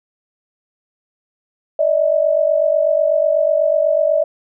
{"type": "tone pair together", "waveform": "sine", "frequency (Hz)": [587.3, 635.4], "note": ["D5", "D#5"], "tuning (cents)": [0, 36], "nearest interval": "minor second", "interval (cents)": 136, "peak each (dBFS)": -15, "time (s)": [1.79, 4.24], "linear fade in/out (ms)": 5, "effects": []}